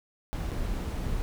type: noise with dropouts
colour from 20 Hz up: brown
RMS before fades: -31 dBFS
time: 0.33-1.22 s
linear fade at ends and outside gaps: 0 ms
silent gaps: 0.511-0.517 / 0.678-0.682 s
effects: none